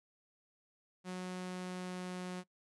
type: tone with pitch glide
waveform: sawtooth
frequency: 183 to 181.63 Hz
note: F#3 to F#3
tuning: -19 to -32 cents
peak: -36 dBFS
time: 1.04-2.44 s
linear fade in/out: 50 ms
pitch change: -13 cents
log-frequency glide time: 1.2-2.3 s
effects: noise-tail reverb RT60 0.1 s tail -22 dB re dry + resampled to 24000 Hz